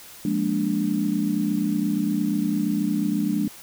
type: chord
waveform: sine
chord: Bb dominant seventh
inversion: second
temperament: equal with one note detuned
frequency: 174.61 / 207.7 / 236.2 / 293.7 Hz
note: F3 / Ab3 / Bb3 / D4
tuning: 0 / 0 / +23 / 0 cents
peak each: -29 / -24 / -29 / -25 dBFS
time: 0.25-3.48 s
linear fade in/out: 2 ms
effects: white hiss -44 dBFS RMS until 3.62 s